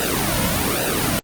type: noise with flanger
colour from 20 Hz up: pink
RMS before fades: -20 dBFS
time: 0-1.19 s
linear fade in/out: 0 ms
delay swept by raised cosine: 0.89 to 2.59 ms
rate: 1.2 Hz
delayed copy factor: -0.85
effects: Opus 32 kbps